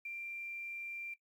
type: tone with quantisation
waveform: sine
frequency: 2369 Hz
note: D7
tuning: 14 cents sharp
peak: -40 dBFS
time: 0.05-1.14 s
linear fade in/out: 5 ms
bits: 11
effects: noise-tail reverb RT60 0.1 s tail -17 dB re dry